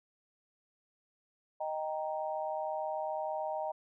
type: chord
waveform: sine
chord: Eb major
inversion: none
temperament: equal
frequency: 622.3 / 784 / 932.3 Hz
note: Eb5 / G5 / Bb5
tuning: 0 / 0 / 0 cents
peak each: -36 / -38 / -40 dBFS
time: 1.6-3.72 s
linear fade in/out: 10 ms
effects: none